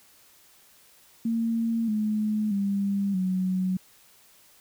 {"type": "tone with pitch steps", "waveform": "sine", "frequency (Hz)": [228.7, 213.4, 199.09, 185.76], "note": ["A#3", "G#3", "G3", "F#3"], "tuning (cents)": [-33, 47, 27, 7], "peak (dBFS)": -23, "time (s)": [1.25, 3.77], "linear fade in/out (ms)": 5, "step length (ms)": 630, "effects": ["white hiss -57 dBFS RMS until 4.6 s"]}